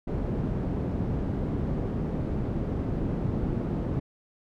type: low-pass noise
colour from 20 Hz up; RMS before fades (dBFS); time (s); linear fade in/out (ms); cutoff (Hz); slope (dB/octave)
white; -29; 0.07-4; 10; 240; 12
effects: none